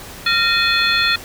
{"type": "tone cluster", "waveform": "sine", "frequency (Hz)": [1385, 1845, 2512, 3451, 4238], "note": ["F6", "A#6", "D#7", "A7", "C8"], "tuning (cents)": [-15, -18, 16, -34, 21], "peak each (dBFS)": -20, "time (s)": [0.26, 1.16], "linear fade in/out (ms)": 5, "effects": ["pink hiss -35 dBFS RMS until 1.24 s"]}